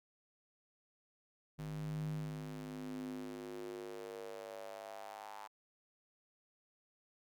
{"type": "tone with high-pass filter sweep", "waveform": "square", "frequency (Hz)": 51.4, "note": "G#1", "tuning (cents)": -17, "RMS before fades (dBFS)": -45, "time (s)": [1.58, 5.48], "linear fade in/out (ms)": 20, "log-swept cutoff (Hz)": [120, 900], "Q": 4.7, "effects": []}